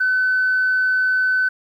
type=tone; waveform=sine; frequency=1513 Hz; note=F#6; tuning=38 cents sharp; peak=-14 dBFS; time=0-1.49 s; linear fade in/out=10 ms; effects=tanh soft clip ceiling -11 dBFS + 9-bit